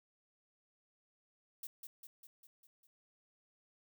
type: noise with echo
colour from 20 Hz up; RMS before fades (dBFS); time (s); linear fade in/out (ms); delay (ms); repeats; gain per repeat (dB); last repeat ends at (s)
violet; -45; 1.63-1.67; 2; 200; 6; -4; 2.87
effects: none